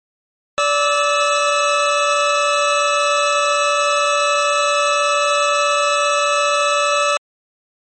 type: tone pair together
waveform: 25% pulse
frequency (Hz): 581 / 1304.3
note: D5 / E6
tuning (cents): -19 / -19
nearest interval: octave + major second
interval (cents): 1400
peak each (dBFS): -13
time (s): 0.58-7.17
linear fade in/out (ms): 0
effects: MP3 32 kbps